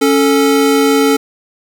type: tone pair together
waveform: square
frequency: 277.2 / 440 Hz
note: C#4 / A4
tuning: 0 / 0 cents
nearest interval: minor sixth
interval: 800 cents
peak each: -12 dBFS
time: 0.01-1.17 s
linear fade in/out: 10 ms
effects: none